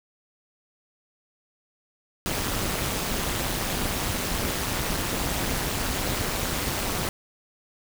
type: noise with amplitude modulation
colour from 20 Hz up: pink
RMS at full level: -24 dBFS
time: 2.26-7.09 s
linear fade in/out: 0 ms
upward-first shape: sine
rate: 200 Hz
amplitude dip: 80%
effects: none